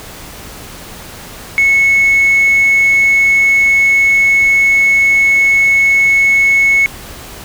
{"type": "tone", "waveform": "sine", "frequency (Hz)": 2200, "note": "C#7", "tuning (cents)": -14, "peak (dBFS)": -5, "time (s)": [1.58, 6.86], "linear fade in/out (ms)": 0, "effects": ["tanh soft clip ceiling -4 dBFS", "pink hiss -31 dBFS RMS until 7.44 s"]}